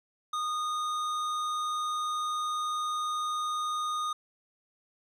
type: tone with hard clipping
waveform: sine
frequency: 1231 Hz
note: D#6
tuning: 19 cents flat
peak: -31 dBFS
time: 0.33-4.13 s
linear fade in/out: 5 ms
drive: 12 dB
effects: none